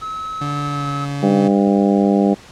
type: tone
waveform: triangle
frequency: 1290 Hz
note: E6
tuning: 38 cents flat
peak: -22 dBFS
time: 0.01-1.06 s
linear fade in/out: 20 ms
type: tone with pitch glide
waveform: 30% pulse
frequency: 144.7 to 141.8 Hz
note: D3 to C#3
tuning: -25 to +40 cents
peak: -19 dBFS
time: 0.41-1.48 s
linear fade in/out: 5 ms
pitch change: -35 cents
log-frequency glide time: 0.68-0.88 s
type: harmonic tone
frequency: 100 Hz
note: G2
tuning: 35 cents sharp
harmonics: 2 / 3 / 4 / 5 / 6 / 7 / 8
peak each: -14 / -18 / -20 / -22 / -24 / -25 / -26 dBFS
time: 1.22-2.35 s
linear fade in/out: 20 ms
type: click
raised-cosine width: 2 ms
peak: -20 dBFS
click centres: 1.677 s
effects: pink hiss -41 dBFS RMS until 2.51 s + low-pass 7000 Hz 12 dB/octave